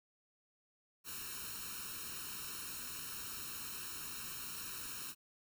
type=noise with comb filter; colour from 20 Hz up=white; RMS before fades=-45 dBFS; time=1.04-5.15 s; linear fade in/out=50 ms; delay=0.73 ms; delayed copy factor=+1; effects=none